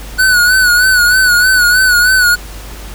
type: tone with vibrato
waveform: square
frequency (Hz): 1480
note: F#6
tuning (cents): 0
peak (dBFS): -7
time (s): 0.18-2.36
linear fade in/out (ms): 20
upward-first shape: sine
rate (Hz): 3.2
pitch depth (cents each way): 58
effects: added 50 Hz sine -26 dBFS peak until 2.94 s + pink hiss -32 dBFS RMS until 2.94 s